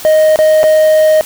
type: tone with dropouts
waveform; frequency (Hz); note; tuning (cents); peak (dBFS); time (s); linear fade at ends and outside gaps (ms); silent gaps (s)
triangle; 622.3; D#5; 0; -3; 0.05-1.21; 0; 0.359-0.389 / 0.632-0.639
effects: white hiss -28 dBFS RMS until 1.25 s